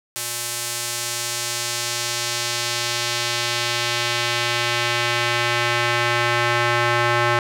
square tone with band-pass filter sweep, 119.4 Hz, A#2, 42 cents sharp, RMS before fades -22 dBFS, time 0.16-7.39 s, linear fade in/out 0 ms, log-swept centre 9800 to 1500 Hz, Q 0.93, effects none

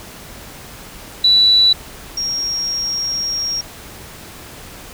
sine tone pair in turn, 3951 / 5588 Hz, B7 / F8, 0 / 0 cents, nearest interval tritone, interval 600 cents, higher second, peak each -8 / -18 dBFS, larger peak first, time 1.24-1.73 / 2.17-3.61 s, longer second, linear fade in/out 5 ms, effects pink hiss -36 dBFS RMS until 4.93 s

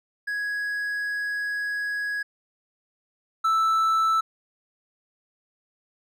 triangle tone pair in turn, 1665 / 1319.1 Hz, G#6 / E6, +4 / +1 cents, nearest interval major third, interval 403 cents, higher first, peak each -24 / -17 dBFS, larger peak second, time 0.27-2.23 / 3.44-4.21 s, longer first, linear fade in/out 10 ms, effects none

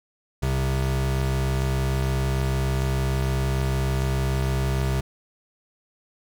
square tone pair together, 65.41 / 132.07 Hz, C2 / C3, 0 / +17 cents, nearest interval octave, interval 1217 cents, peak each -25 dBFS, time 0.42-5.01 s, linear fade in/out 10 ms, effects none

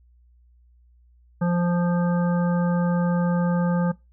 harmonic tone, 174.61 Hz, F3, in tune, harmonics 1 / 3 / 5 / 7 / 9, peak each -19 / -29 / -33 / -36 / -38 dBFS, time 1.41-3.92 s, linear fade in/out 10 ms, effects noise-tail reverb RT60 0.2 s tail -20 dB re dry + added 60 Hz sine -53 dBFS peak until 4.12 s

